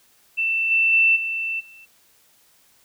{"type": "tone with level steps", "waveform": "sine", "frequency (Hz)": 2672, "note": "E7", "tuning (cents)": 23, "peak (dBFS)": [-19, -15, -13, -23, -43], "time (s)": [0.37, 1.86], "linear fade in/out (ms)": 20, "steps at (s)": [0.7, 0.92, 1.15, 1.59], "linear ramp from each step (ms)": 20, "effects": ["white hiss -58 dBFS RMS until 2.84 s"]}